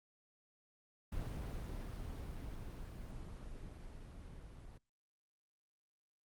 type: noise with level ramp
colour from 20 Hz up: brown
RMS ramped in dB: -41 to -53 dBFS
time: 1.12-4.78 s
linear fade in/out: 5 ms
effects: Opus 24 kbps